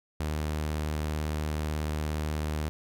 sawtooth tone with vibrato, 76.4 Hz, D#2, 31 cents flat, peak -25 dBFS, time 0.2-2.69 s, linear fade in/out 0 ms, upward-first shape square, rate 18 Hz, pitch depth 17 cents each way, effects none

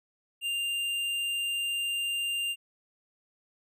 sine tone with tanh clipping, 2794 Hz, F7, in tune, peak -30 dBFS, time 0.41-2.56 s, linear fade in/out 50 ms, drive 12 dB, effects none

